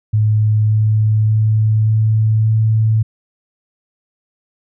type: tone with pitch steps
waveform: sine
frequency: 107.4 / 108.08 / 108.77 / 109.47 / 110.16 Hz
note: A2 / A2 / A2 / A2 / A2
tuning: -41 / -30 / -19 / -8 / +3 cents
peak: -10 dBFS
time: 0.13-3.03 s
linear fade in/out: 10 ms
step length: 580 ms
effects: none